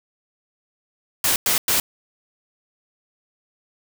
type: noise bursts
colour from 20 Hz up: white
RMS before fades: -19 dBFS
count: 3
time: 1.24-1.8 s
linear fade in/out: 2 ms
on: 120 ms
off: 100 ms
effects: none